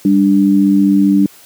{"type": "tone pair together", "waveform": "sine", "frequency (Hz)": [198.3, 293.6], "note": ["G3", "D4"], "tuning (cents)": [20, 0], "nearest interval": "perfect fifth", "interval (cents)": 680, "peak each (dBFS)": -10, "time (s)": [0.05, 1.26], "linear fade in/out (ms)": 2, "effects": ["white hiss -42 dBFS RMS until 1.45 s", "high-pass 100 Hz 12 dB/octave"]}